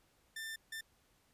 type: tone bursts at uneven times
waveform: sawtooth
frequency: 1786 Hz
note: A6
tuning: 25 cents sharp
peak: -38 dBFS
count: 2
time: 0.36-0.56 / 0.72-0.81 s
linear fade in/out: 5 ms
effects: pink hiss -72 dBFS RMS until 1.33 s + resampled to 32000 Hz